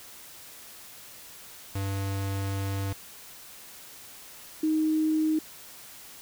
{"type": "tone pair in turn", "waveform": ["square", "sine"], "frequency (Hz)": [98, 312.5], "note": ["G2", "D#4"], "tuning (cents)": [0, 8], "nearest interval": "octave + minor sixth", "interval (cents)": 2008, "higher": "second", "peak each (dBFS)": [-29, -22], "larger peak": "second", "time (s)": [[1.75, 2.93], [4.63, 5.39]], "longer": "first", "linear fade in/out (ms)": 5, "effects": ["white hiss -47 dBFS RMS until 6.21 s"]}